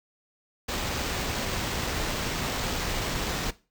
pink noise with sample-and-hold, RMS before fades -30 dBFS, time 0.68-3.51 s, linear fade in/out 10 ms, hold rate 11025 Hz, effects noise-tail reverb RT60 0.3 s tail -18 dB re dry

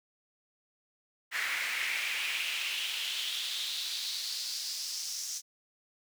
brown noise with high-pass filter sweep, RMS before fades -35 dBFS, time 1.31-5.42 s, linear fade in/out 50 ms, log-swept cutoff 1900 to 6000 Hz, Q 3.6, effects none

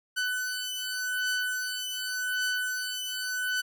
sawtooth beating tone pair, 1500 / 1500.87 Hz, F#6 / F#6, +23 / +24 cents, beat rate 0.87 Hz, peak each -29 / -28 dBFS, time 0.16-3.62 s, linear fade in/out 20 ms, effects none

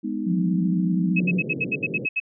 sine chord, G# minor, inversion none, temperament just, 207.7 / 249.2 / 311.5 Hz, G#3 / B3 / D#4, 0 / +16 / +2 cents, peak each -29 dBFS, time 0.03-1.24 s, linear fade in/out 20 ms
sine tone with vibrato, 179.3 Hz, F3, 46 cents sharp, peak -20 dBFS, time 0.26-1.41 s, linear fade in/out 20 ms, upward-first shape triangle, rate 13 Hz, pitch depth 95 cents each way
sine tone bursts, 2572 Hz, E7, 43 cents flat, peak -20 dBFS, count 10, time 1.16-2.201 s, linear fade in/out 10 ms, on 42 ms, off 69 ms
pink band-pass noise, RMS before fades -31 dBFS, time 1.19-2.06 s, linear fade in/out 5 ms, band 130 to 490 Hz, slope 48 dB/octave
effects none

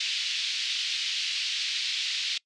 pink band-pass noise, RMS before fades -30 dBFS, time 0-2.38 s, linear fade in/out 5 ms, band 2800 to 4700 Hz, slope 24 dB/octave, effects noise-tail reverb RT60 0.1 s tail -23 dB re dry + resampled to 22050 Hz

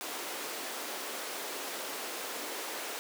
pink high-pass noise, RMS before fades -39 dBFS, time 0.01-2.99 s, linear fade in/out 0 ms, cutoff 320 Hz, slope 24 dB/octave, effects none

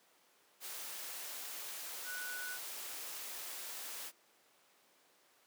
sine tone in noise, 1480 Hz, F#6, in tune, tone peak -42 dBFS, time 2.04-2.59 s, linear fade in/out 50 ms, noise white, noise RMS -45 dBFS, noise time 0.6-4.12 s, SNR 0 dB, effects pink hiss -68 dBFS RMS until 5.46 s + high-pass 400 Hz 12 dB/octave

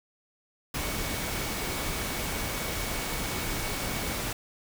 sine tone in noise, 2236 Hz, C#7, 14 cents sharp, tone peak -42 dBFS, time 0.79-4.18 s, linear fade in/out 5 ms, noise pink, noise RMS -32 dBFS, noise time 0.74-4.33 s, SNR -13 dB, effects none

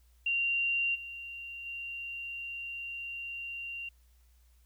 sine tone with level steps, 2768 Hz, F7, 16 cents flat, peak -27 / -40 / -37 dBFS, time 0.26-3.89 s, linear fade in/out 5 ms, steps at 0.94 / 1.65 s, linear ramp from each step 20 ms, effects added 60 Hz sine -60 dBFS peak until 4.65 s + white hiss -72 dBFS RMS until 4.65 s

